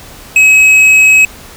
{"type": "tone with tanh clipping", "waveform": "sine", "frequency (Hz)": 2556, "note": "D#7", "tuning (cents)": 46, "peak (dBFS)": -4, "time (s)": [0.36, 1.25], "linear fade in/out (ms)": 2, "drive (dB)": 8, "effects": ["pink hiss -33 dBFS RMS until 1.56 s"]}